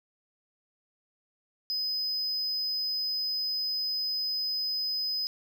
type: tone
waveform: triangle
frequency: 5030 Hz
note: D#8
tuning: 18 cents sharp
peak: -27 dBFS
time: 1.7-5.27 s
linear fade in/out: 0 ms
effects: none